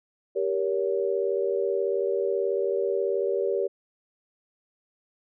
sine chord, G diminished, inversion none, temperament just, 392 / 470.4 / 564.5 Hz, G4 / Bb4 / Db5, 0 / +16 / +31 cents, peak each -26 / -28 / -29 dBFS, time 0.35-3.68 s, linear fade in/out 20 ms, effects none

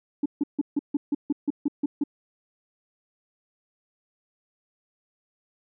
sine tone bursts, 288.7 Hz, D4, 30 cents flat, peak -19 dBFS, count 11, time 0.23-2.038 s, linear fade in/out 5 ms, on 28 ms, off 150 ms, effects tanh soft clip ceiling -17 dBFS

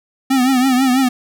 square tone with vibrato, 258.7 Hz, C4, 19 cents flat, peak -12 dBFS, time 0.3-1.09 s, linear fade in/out 10 ms, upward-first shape triangle, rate 6.1 Hz, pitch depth 98 cents each way, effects none

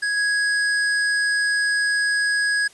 square tone with level steps, 1661.2 Hz, G#6, in tune, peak -21 / -19 dBFS, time 0.02-2.68 s, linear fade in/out 10 ms, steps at 0.17 s, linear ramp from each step 2 ms, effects white hiss -50 dBFS RMS until 2.73 s + resampled to 24000 Hz

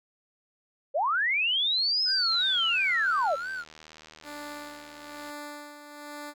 sine linear two-way sweep, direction up then down, 509 to 5180 to 509 Hz, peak -23 dBFS, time 0.94-3.36 s, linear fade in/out 20 ms, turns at 2.03 s
triangle tone with vibrato, 1438 Hz, F#6, 50 cents flat, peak -30 dBFS, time 2.05-3.65 s, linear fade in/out 50 ms, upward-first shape sine, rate 2.9 Hz, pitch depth 140 cents each way
click train, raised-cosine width 0.2 ms, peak -30 dBFS, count 234, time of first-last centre 2.32-5.3 s, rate 78.2 Hz
10% pulse tone with tremolo, 293.7 Hz, D4, in tune, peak -29 dBFS, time 4.23-6.34 s, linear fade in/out 50 ms, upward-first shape sine, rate 1.1 Hz, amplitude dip 60%
effects none

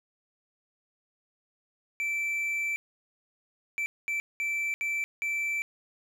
triangle tone bursts at uneven times, 2330 Hz, D7, 14 cents flat, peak -26 dBFS, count 6, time 2-2.76 / 3.78-3.86 / 4.08-4.2 / 4.4-4.74 / 4.81-5.04 / 5.22-5.62 s, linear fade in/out 0 ms, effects 11-bit

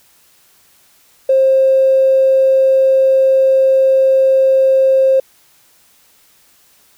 triangle tone with tanh clipping, 531 Hz, C5, 25 cents sharp, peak -7 dBFS, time 1.29-5.2 s, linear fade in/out 5 ms, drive 2 dB, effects white hiss -51 dBFS RMS until 6.97 s

